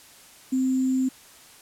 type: tone with sample-and-hold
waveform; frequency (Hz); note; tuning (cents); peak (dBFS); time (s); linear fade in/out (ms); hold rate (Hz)
sine; 260; C4; -11; -20; 0.52-1.09; 10; 7350
effects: white hiss -50 dBFS RMS until 1.61 s + low-pass 12000 Hz 12 dB/octave